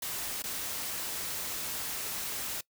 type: noise with dropouts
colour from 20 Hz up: white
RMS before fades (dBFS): -36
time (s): 0.02-2.61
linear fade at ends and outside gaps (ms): 5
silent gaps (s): 0.423-0.438
effects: noise-tail reverb RT60 0.1 s tail -22 dB re dry